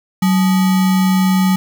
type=tone with sample-and-hold; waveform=sine; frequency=187.6 Hz; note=F#3; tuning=24 cents sharp; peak=-10 dBFS; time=0.22-1.56 s; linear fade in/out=5 ms; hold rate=1050 Hz; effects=none